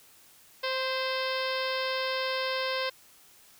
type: harmonic tone with a mistuned harmonic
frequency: 523.3 Hz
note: C5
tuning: in tune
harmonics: 1 / 2 / 3 / 4 / 5 / 6 / 7 / 8 / 9 / 10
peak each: -32 / -35 / -37 / -38 / -39 / -40 / -40 / -41 / -42 / -42 dBFS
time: 0.63-2.9 s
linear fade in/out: 10 ms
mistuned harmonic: 4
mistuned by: -27 cents
effects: white hiss -57 dBFS RMS until 3.59 s